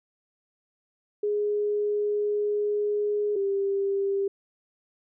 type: tone pair in turn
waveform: sine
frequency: 415.3 / 395.3 Hz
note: G#4 / G4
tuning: 0 / +15 cents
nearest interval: minor second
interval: 85 cents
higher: first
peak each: -23 dBFS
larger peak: neither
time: 1.23-3.36 / 3.36-4.28 s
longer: first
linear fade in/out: 5 ms
effects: none